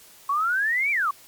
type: exponential two-way sweep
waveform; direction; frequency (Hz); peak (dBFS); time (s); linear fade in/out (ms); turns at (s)
sine; up then down; 1093 to 2382 to 1093; -20; 0.29-1.11; 5; 0.91
effects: white hiss -50 dBFS RMS until 1.27 s + MP3 96 kbps